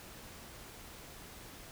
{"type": "silence", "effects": ["pink hiss -51 dBFS RMS until 1.71 s"]}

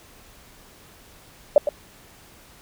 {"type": "tone with echo", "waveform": "sine", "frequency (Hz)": 587.3, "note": "D5", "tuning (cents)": 0, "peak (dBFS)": -8, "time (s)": [1.56, 1.58], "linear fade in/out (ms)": 2, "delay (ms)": 110, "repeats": 1, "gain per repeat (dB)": -10, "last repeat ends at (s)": 1.69, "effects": ["pink hiss -50 dBFS RMS until 2.61 s"]}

